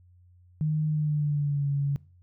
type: tone with pitch glide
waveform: sine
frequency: 153.9 to 141.13 Hz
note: D#3 to C#3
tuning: -19 to +31 cents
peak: -23 dBFS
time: 0.61-1.96 s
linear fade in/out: 0 ms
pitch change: -150 cents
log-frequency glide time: 0.87-1.68 s
effects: noise-tail reverb RT60 0.4 s tail -23 dB re dry + added 89 Hz sine -54 dBFS peak until 2.22 s